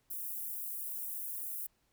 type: high-pass noise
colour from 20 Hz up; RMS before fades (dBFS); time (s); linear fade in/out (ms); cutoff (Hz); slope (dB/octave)
white; -40; 0.1-1.67; 10; 11000; 24
effects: pink hiss -75 dBFS RMS until 1.92 s